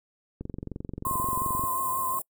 click train, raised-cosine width 3 ms, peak -22 dBFS, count 29, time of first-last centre 0.41-1.638 s, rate 22.8 Hz
white band-stop noise, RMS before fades -34 dBFS, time 1.05-2.22 s, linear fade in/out 5 ms, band 830 to 7600 Hz, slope 96 dB/octave
sine tone with vibrato, 1046.5 Hz, C6, in tune, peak -27 dBFS, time 1.05-2.19 s, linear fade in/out 2 ms, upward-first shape triangle, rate 5.6 Hz, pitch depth 43 cents each way
effects noise-tail reverb RT60 0.1 s tail -26 dB re dry

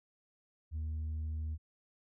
sine tone, 78.2 Hz, D#2, 9 cents sharp, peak -32 dBFS, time 0.71-1.58 s, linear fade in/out 50 ms, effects tanh soft clip ceiling -34 dBFS

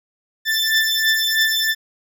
20% pulse beating tone pair, 1767 / 1770.1 Hz, A6 / A6, +7 / +10 cents, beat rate 3.1 Hz, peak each -14 dBFS, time 0.45-1.75 s, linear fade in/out 50 ms, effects none

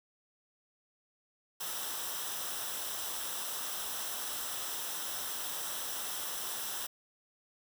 white noise with comb filter, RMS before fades -38 dBFS, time 1.6-6.87 s, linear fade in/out 10 ms, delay 0.44 ms, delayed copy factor -0.6, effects none

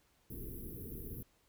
pink band-stop noise, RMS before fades -45 dBFS, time 0.3-1.23 s, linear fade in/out 5 ms, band 460 to 11000 Hz, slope 96 dB/octave, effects pink hiss -72 dBFS RMS until 1.48 s

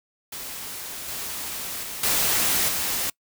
white noise with level steps, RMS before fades -35 / -32 / -34 / -22 / -26 dBFS, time 0.32-3.1 s, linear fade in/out 5 ms, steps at 1.08 / 1.83 / 2.03 / 2.68 s, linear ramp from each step 5 ms, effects noise-tail reverb RT60 0.1 s tail -25 dB re dry

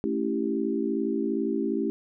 sine chord, A dominant seventh, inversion none, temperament equal, 220 / 277.2 / 329.6 / 392 Hz, A3 / C#4 / E4 / G4, 0 / 0 / 0 / 0 cents, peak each -30 dBFS, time 0.04-1.9 s, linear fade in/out 0 ms, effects none

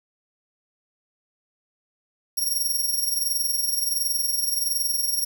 5% pulse tone with amplitude modulation, 5588 Hz, F8, in tune, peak -14 dBFS, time 2.37-5.25 s, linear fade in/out 10 ms, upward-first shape sine, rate 21.4 Hz, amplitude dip 60%, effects 8-bit

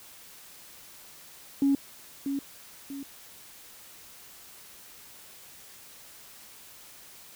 sine tone with echo, 277.2 Hz, C#4, in tune, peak -19 dBFS, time 1.62-1.75 s, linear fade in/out 2 ms, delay 640 ms, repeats 2, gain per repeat -8 dB, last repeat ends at 3.03 s, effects tanh soft clip ceiling -15 dBFS + white hiss -50 dBFS RMS until 7.35 s

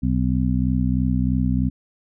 harmonic tone, 63.1 Hz, B1, 38 cents sharp, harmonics 1 / 2 / 3 / 4, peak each -23 / -23 / -23 / -23 dBFS, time 0.02-1.7 s, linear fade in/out 20 ms, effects none

